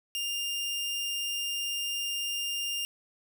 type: tone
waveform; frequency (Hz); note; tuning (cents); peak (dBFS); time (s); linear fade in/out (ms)
sawtooth; 2803; F7; +6; -27; 0.15-2.85; 0
effects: none